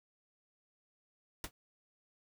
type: noise with exponential decay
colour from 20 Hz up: pink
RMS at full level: -35 dBFS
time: 1.44-1.51 s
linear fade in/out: 1 ms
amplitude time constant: 15 ms
effects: none